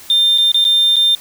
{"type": "tone with dropouts", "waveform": "triangle", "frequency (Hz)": 3600, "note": "A7", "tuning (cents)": 39, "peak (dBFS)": -7, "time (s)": [0.1, 1.15], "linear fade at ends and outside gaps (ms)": 2, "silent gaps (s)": [[0.378, 0.383], [0.518, 0.544], [0.643, 0.65], [0.959, 0.965]], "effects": ["tanh soft clip ceiling -4 dBFS", "white hiss -38 dBFS RMS until 1.2 s"]}